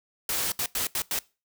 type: noise bursts at uneven times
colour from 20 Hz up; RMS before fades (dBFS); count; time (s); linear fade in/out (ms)
white; -28; 5; 0.29-0.52 / 0.59-0.66 / 0.75-0.87 / 0.95-1.02 / 1.11-1.19; 2
effects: noise-tail reverb RT60 0.3 s tail -22 dB re dry